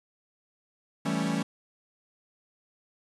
45% pulse chord, A dominant seventh, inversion second, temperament equal, 164.81 / 196 / 220 / 277.2 Hz, E3 / G3 / A3 / C#4, 0 / 0 / 0 / 0 cents, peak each -32 dBFS, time 1.05-1.43 s, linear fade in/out 10 ms, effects resampled to 24000 Hz + 8-bit

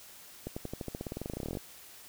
accelerating click train, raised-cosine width 2 ms, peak -23 dBFS, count 24, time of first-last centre 0.47-1.571 s, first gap 95 ms, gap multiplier 0.93, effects white hiss -52 dBFS RMS until 2.08 s

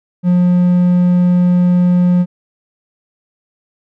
triangle tone, 178.2 Hz, F3, 35 cents sharp, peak -6 dBFS, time 0.23-2.26 s, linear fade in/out 50 ms, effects none

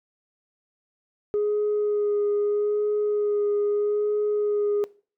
sine tone with vibrato, 415.3 Hz, G#4, in tune, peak -19 dBFS, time 1.34-4.84 s, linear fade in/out 0 ms, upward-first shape sine, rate 0.79 Hz, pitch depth 15 cents each way, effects noise-tail reverb RT60 0.4 s tail -22 dB re dry + tanh soft clip ceiling -18 dBFS

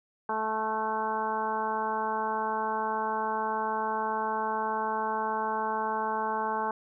harmonic tone with a mistuned harmonic, 218.3 Hz, A3, 13 cents flat, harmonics 1 / 2 / 3 / 4 / 5 / 6 / 7, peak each -40 / -36 / -39 / -30 / -34 / -41 / -39 dBFS, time 0.29-6.71 s, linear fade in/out 2 ms, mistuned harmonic 6, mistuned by +23 cents, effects none

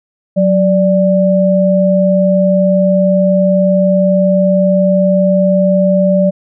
sine tone pair together, 185.28 / 587.3 Hz, F#3 / D5, +3 / 0 cents, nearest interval octave + minor sixth, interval 1997 cents, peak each -10 dBFS, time 0.36-6.31 s, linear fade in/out 20 ms, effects none

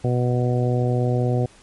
harmonic tone, 123.47 Hz, B2, in tune, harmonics 1 / 2 / 3 / 4 / 5 / 6, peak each -19 / -27 / -27 / -27 / -31 / -32 dBFS, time 0.04-1.46 s, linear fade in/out 5 ms, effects pink hiss -51 dBFS RMS until 1.62 s + MP3 48 kbps

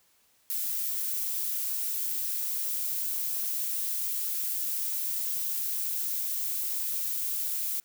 violet noise, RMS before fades -31 dBFS, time 0.5-7.8 s, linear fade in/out 0 ms, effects white hiss -66 dBFS RMS until 7.84 s

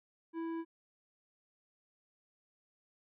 triangle tone with tanh clipping, 329.6 Hz, E4, in tune, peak -38 dBFS, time 0.33-0.65 s, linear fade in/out 50 ms, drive 15 dB, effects none

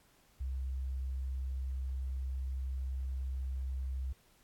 sine tone, 65.5 Hz, C2, 2 cents sharp, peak -34 dBFS, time 0.4-4.13 s, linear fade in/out 10 ms, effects pink hiss -67 dBFS RMS until 4.43 s + AAC 64 kbps

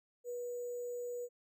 sine tone with sample-and-hold, 485.9 Hz, B4, 28 cents flat, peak -38 dBFS, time 0.24-1.29 s, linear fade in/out 50 ms, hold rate 7350 Hz, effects none

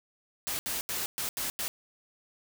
white noise bursts at uneven times, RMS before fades -33 dBFS, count 6, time 0.47-0.59 / 0.66-0.81 / 0.89-1.06 / 1.18-1.29 / 1.37-1.5 / 1.59-1.68 s, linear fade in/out 0 ms, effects none

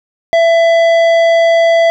sine tone with tanh clipping, 667 Hz, E5, 20 cents sharp, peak -8 dBFS, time 0.33-1.9 s, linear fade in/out 0 ms, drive 12 dB, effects none

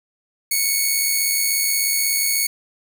5% pulse tone with amplitude modulation, 2217 Hz, C#7, in tune, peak -6 dBFS, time 0.51-2.47 s, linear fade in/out 5 ms, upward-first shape sine, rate 96.5 Hz, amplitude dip 30%, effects none

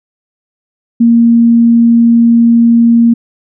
sine tone, 233.1 Hz, A#3, in tune, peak -3 dBFS, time 1-3.14 s, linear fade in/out 10 ms, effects none

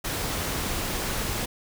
pink noise, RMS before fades -29 dBFS, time 0.04-1.46 s, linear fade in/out 10 ms, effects none

